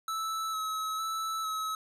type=tone with vibrato; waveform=square; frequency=1300 Hz; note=E6; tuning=24 cents flat; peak=-32 dBFS; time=0.08-1.75 s; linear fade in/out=2 ms; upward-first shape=square; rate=1.1 Hz; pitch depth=17 cents each way; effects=resampled to 32000 Hz

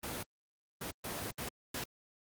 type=noise bursts at uneven times; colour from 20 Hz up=pink; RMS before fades=-39 dBFS; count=5; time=0.03-0.23 / 0.81-0.91 / 1.04-1.31 / 1.38-1.49 / 1.74-1.84 s; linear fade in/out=5 ms; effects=high-pass 80 Hz 12 dB/octave + Opus 24 kbps

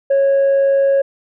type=tone with amplitude modulation; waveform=sine; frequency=550 Hz; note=C#5; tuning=14 cents flat; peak=-7 dBFS; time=0.1-1.02 s; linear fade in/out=10 ms; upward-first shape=sine; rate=98.8 Hz; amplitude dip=25%; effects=tanh soft clip ceiling -9 dBFS

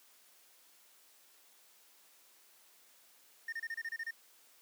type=tone bursts; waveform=triangle; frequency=1825 Hz; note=A#6; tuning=37 cents flat; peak=-35 dBFS; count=9; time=3.48-4.109 s; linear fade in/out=5 ms; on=45 ms; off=28 ms; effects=white hiss -64 dBFS RMS until 4.61 s + high-pass 300 Hz 12 dB/octave

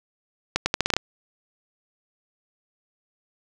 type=accelerating click train; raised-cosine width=0.2 ms; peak=-3 dBFS; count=8; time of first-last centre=0.56-0.966 s; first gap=100 ms; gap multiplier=0.81; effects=none

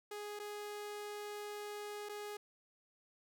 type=tone with dropouts; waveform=sawtooth; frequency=415.3 Hz; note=G#4; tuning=in tune; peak=-39 dBFS; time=0.11-2.37 s; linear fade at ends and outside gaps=5 ms; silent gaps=0.392-0.397 / 2.089-2.093 s; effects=none

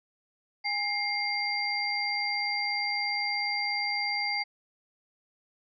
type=tone cluster; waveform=sine; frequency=819 / 2118 / 4721 Hz; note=G#5 / C7 / D8; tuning=-24 / +21 / +8 cents; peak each=-34 / -30 / -32 dBFS; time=0.64-4.44 s; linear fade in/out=20 ms; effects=none

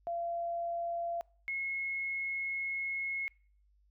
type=tone pair in turn; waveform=sine; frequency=684 / 2172 Hz; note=F5 / C#7; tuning=-36 / -36 cents; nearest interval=octave + minor sixth; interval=2000 cents; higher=second; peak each=-33 / -33 dBFS; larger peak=neither; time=0.07-1.21 / 1.48-3.28 s; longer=second; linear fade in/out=0 ms; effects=noise-tail reverb RT60 0.5 s tail -25 dB re dry + added 50 Hz sine -65 dBFS peak until 3.9 s

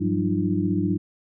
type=tone cluster; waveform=sine; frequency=100.1 / 176.4 / 191.7 / 299.8 / 339.3 Hz; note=G2 / F3 / G3 / D4 / F4; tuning=+37 / +18 / -38 / +36 / -50 cents; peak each=-28 / -27 / -26 / -25 / -29 dBFS; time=0-0.98 s; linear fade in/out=20 ms; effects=none

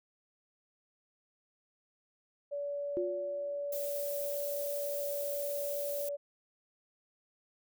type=tone; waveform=sine; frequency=573 Hz; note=D5; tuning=43 cents flat; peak=-34 dBFS; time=2.51-6.17 s; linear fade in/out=20 ms
type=tone with exponential decay; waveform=sine; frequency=356 Hz; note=F4; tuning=33 cents sharp; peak=-29 dBFS; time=2.97-3.66 s; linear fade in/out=0 ms; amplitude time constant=150 ms
type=noise; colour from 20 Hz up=violet; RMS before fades=-41 dBFS; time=3.72-6.09 s; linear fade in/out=5 ms
effects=none

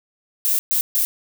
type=noise bursts at uneven times; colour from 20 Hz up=violet; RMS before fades=-19 dBFS; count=3; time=0.45-0.59 / 0.71-0.81 / 0.95-1.05 s; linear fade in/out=0 ms; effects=none

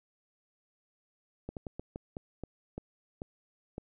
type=slowing click train; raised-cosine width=2 ms; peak=-25 dBFS; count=10; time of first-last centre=1.49-3.781 s; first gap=78 ms; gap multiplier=1.28; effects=none

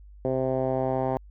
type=tone with low-pass filter sweep; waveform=10% pulse; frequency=130.81 Hz; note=C3; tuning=in tune; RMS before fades=-26 dBFS; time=0.25-1.17 s; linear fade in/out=0 ms; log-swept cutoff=540 to 880 Hz; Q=2.2; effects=added 50 Hz sine -45 dBFS peak until 1.3 s

